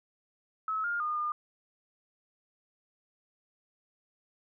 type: tone with pitch steps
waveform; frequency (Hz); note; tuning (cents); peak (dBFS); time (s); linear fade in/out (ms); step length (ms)
sine; 1292 / 1411 / 1220 / 1211; E6 / F6 / D#6 / D#6; -35 / +17 / -34 / -47; -29; 0.68-1.32; 2; 160
effects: none